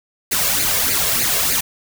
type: noise with flanger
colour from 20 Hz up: white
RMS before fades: -18 dBFS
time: 0.31-1.61 s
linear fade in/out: 10 ms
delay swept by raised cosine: 0.44 to 1.84 ms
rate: 3.3 Hz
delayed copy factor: +0.65
effects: none